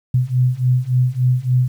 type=beating tone pair; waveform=sine; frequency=124.4 / 127.9 Hz; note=B2 / C3; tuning=+13 / -39 cents; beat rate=3.5 Hz; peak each=-17 / -16 dBFS; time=0.14-1.68 s; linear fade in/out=5 ms; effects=8-bit